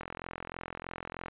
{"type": "click train", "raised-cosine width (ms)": 0.5, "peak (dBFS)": -23, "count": 56, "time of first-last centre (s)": [0.01, 1.283], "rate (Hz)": 43.2, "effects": ["resampled to 8000 Hz"]}